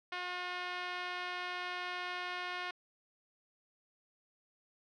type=tone with band-pass filter; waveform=5% pulse; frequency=359.1 Hz; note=F4; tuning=48 cents sharp; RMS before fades=-40 dBFS; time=0.12-2.71 s; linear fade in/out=5 ms; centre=1200 Hz; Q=0.59; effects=low-pass 6000 Hz 12 dB/octave